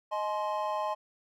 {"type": "chord", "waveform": "triangle", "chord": "Ab major", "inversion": "second", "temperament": "equal with one note detuned", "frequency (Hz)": [622.3, 850, 1046.5], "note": ["Eb5", "Ab5", "C6"], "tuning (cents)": [0, 40, 0], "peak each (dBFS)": -32, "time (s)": [0.11, 0.95], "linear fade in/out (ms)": 20, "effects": []}